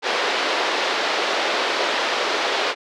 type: band-pass noise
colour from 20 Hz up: pink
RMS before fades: -22 dBFS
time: 0.02-2.75 s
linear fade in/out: 50 ms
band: 390 to 4700 Hz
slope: 24 dB/octave
effects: none